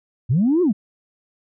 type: linear two-way sweep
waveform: sine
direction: up then down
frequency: 103.6 to 374.5 to 176 Hz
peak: -13 dBFS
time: 0.29-0.73 s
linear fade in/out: 20 ms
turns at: 0.62 s
effects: tanh soft clip ceiling -10 dBFS